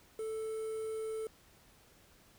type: tone with quantisation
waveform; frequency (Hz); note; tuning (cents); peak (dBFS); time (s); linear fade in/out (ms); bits
triangle; 440; A4; 0; -34; 0.19-1.27; 2; 9
effects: pink hiss -63 dBFS RMS until 2.38 s